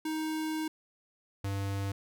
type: tone pair in turn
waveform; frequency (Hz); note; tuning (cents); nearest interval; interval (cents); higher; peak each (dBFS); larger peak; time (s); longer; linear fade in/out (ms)
square; 313.6 / 98.78; D#4 / G2; +14 / +14; octave + minor sixth; 2000; first; -32 / -32; neither; 0.05-0.68 / 1.44-1.92; first; 5
effects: none